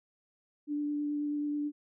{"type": "tone with vibrato", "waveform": "sine", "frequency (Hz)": 293.7, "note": "D4", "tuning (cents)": 0, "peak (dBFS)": -30, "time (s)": [0.67, 1.72], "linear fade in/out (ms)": 50, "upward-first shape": "triangle", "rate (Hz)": 9.3, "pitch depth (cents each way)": 12, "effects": []}